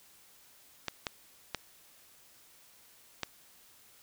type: clicks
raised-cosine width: 0.2 ms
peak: -15 dBFS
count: 4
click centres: 0.883 / 1.068 / 1.547 / 3.233 s
effects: white hiss -60 dBFS RMS until 4.02 s